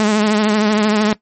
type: tone with vibrato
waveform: sawtooth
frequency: 212.4 Hz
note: G#3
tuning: 39 cents sharp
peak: -8 dBFS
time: 0-1.13 s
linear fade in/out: 0 ms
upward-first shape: triangle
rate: 13 Hz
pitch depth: 54 cents each way
effects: noise-tail reverb RT60 0.1 s tail -18 dB re dry + MP3 32 kbps